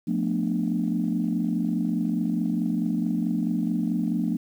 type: chord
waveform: sine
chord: B half-diminished seventh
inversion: second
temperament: just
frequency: 177.8 / 222.2 / 246.9 / 296.3 Hz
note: F3 / A3 / B3 / D4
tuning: +31 / +17 / 0 / +15 cents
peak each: -27 / -26 / -29 / -29 dBFS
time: 0.07-4.37 s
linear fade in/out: 10 ms
effects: tanh soft clip ceiling -14 dBFS + 9-bit